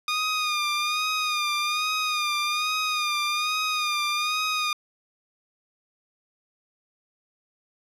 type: tone with vibrato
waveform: 15% pulse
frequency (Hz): 1223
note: D#6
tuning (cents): -30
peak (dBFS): -17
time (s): 0.08-4.73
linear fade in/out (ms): 2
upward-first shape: sine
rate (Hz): 1.2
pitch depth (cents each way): 48
effects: low-pass 9000 Hz 12 dB/octave